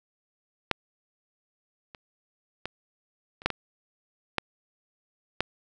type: clicks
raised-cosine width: 0.3 ms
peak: -6 / -27 / -16 / -28 / -6 / -14 / -8 / -8 dBFS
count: 8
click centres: 0.713 / 1.948 / 2.656 / 3.419 / 3.46 / 3.503 / 4.383 / 5.406 s
effects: none